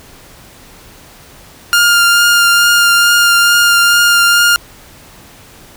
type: tone with vibrato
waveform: sawtooth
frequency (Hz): 1405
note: F6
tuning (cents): +10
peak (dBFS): -3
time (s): 1.73-4.56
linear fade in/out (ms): 0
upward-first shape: triangle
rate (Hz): 2.3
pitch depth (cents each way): 14
effects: pink hiss -39 dBFS RMS until 5.76 s